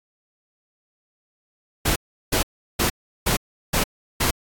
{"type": "noise bursts", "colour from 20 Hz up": "pink", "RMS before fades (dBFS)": -20, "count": 6, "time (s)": [1.85, 4.31], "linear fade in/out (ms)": 10, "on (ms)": 110, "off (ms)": 360, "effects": ["AAC 64 kbps"]}